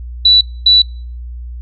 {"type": "tone bursts at uneven times", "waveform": "sine", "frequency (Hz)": 3952, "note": "B7", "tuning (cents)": 0, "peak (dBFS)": -4, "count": 2, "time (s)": [[0.25, 0.41], [0.66, 0.82]], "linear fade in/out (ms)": 5, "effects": ["noise-tail reverb RT60 0.4 s tail -24 dB re dry", "added 60 Hz sine -24 dBFS peak until 1.61 s"]}